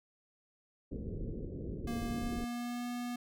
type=low-pass noise; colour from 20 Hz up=pink; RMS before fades=-40 dBFS; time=0.91-2.45 s; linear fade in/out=10 ms; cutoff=480 Hz; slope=48 dB/octave
type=tone with pitch glide; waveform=square; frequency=233.9 to 243 Hz; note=A#3 to B3; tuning=+6 to -28 cents; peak=-37 dBFS; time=1.87-3.16 s; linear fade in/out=5 ms; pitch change=+66 cents; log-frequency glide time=1.98-2.87 s
effects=none